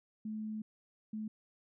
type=tone bursts at uneven times; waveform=sine; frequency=216 Hz; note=A3; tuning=32 cents flat; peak=-37 dBFS; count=2; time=0.25-0.62 / 1.13-1.28 s; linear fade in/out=5 ms; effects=none